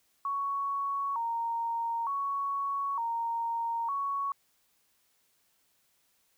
sine tone with vibrato, 1016 Hz, B5, 49 cents sharp, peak -29 dBFS, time 0.25-4.32 s, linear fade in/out 2 ms, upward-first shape square, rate 0.55 Hz, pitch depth 160 cents each way, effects white hiss -71 dBFS RMS until 6.37 s

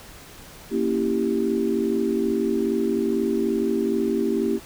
sine chord, A# diminished seventh, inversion none, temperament equal, 233.1 / 277.2 / 329.6 / 392 Hz, A#3 / C#4 / E4 / G4, 0 / 0 / 0 / 0 cents, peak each -25 / -28 / -26 / -24 dBFS, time 0.7-4.6 s, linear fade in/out 50 ms, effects pink hiss -44 dBFS RMS until 4.65 s

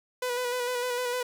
sawtooth tone with vibrato, 493.9 Hz, B4, in tune, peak -24 dBFS, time 0.22-1.23 s, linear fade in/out 5 ms, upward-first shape square, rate 6.6 Hz, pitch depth 26 cents each way, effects none

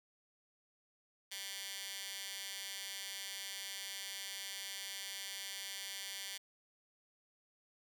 15% pulse tone with high-pass filter, 196 Hz, G3, in tune, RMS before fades -45 dBFS, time 1.31-6.38 s, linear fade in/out 10 ms, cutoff 3000 Hz, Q 1.1, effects none

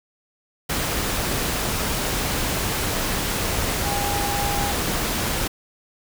sine tone in noise, 811 Hz, G#5, 41 cents flat, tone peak -26 dBFS, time 3.85-4.72 s, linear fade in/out 10 ms, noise pink, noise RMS -24 dBFS, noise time 0.69-5.48 s, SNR -5 dB, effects none

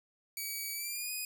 5% pulse tone with pitch glide, 2279 to 2485 Hz, C#7 to D#7, +47 to -3 cents, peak -27 dBFS, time 0.37-1.25 s, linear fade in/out 2 ms, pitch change +150 cents, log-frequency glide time 0.73-1.11 s, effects none

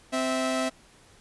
sawtooth tone pair together, 260 / 653.7 Hz, C4 / E5, -11 / -15 cents, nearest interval octave + major third, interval 1596 cents, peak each -24 dBFS, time 0.12-0.7 s, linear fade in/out 20 ms, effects pink hiss -56 dBFS RMS until 1.2 s + resampled to 24000 Hz

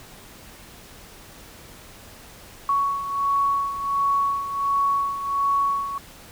sine beating tone pair, 1115 / 1116.4 Hz, C#6 / C#6, +10 / +12 cents, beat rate 1.4 Hz, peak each -21 / -27 dBFS, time 2.69-5.98 s, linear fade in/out 2 ms, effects pink hiss -45 dBFS RMS until 6.31 s

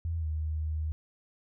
sine tone with pitch glide, 82.9 to 77.8 Hz, E2 to D#2, +10 to 0 cents, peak -29 dBFS, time 0.05-0.92 s, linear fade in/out 0 ms, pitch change -110 cents, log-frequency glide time 0.18-0.26 s, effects none

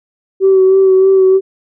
sine tone with vibrato, 381.3 Hz, G4, 48 cents flat, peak -4 dBFS, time 0.4-1.41 s, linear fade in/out 50 ms, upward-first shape sine, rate 3.2 Hz, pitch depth 23 cents each way, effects tanh soft clip ceiling -1 dBFS

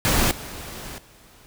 pink noise with level steps, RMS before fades -20 / -36 / -51 dBFS, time 0.05-1.46 s, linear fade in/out 0 ms, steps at 0.31 / 0.98 s, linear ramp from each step 2 ms, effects none

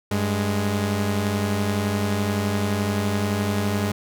sawtooth tone pair together, 98.02 / 207.7 Hz, G2 / G#3, 0 / 0 cents, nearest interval octave + minor second, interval 1300 cents, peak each -20 dBFS, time 0.11-3.92 s, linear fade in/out 5 ms, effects none

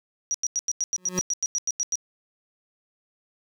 sine tone bursts, 5780 Hz, F#8, 41 cents flat, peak -22 dBFS, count 14, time 0.31-1.955 s, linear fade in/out 0 ms, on 33 ms, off 91 ms
25% pulse tone with exponential growth, 182.3 Hz, F#3, 25 cents flat, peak -19 dBFS, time 0.98-1.19 s, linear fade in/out 0 ms, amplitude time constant 44 ms
effects none

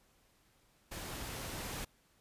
pink noise with level ramp, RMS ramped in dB -44 to -41 dBFS, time 0.91-1.85 s, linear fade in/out 10 ms, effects pink hiss -70 dBFS RMS until 2.2 s + resampled to 32000 Hz

